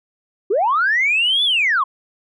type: linear two-way sweep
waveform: sine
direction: up then down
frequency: 349.2 to 3520 to 1009 Hz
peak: -13 dBFS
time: 0.5-1.84 s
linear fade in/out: 10 ms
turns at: 1.44 s
effects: tanh soft clip ceiling -9 dBFS